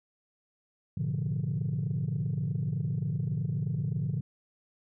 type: chord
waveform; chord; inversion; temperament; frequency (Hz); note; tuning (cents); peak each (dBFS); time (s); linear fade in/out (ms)
sine; G# diminished seventh; none; equal with one note detuned; 106.5 / 123.47 / 146.83 / 174.61; G#2 / B2 / D3 / F3; +44 / 0 / 0 / 0; -34 / -33 / -30 / -34; 0.97-4.21; 5
effects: tanh soft clip ceiling -23 dBFS